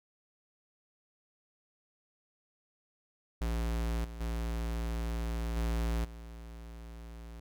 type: tone with level steps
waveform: square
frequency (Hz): 57.1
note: A#1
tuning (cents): -35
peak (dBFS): -31 / -42 / -33 / -30 / -45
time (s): 3.41-7.4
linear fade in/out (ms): 5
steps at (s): 4.04 / 4.2 / 5.56 / 6.04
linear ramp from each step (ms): 10
effects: none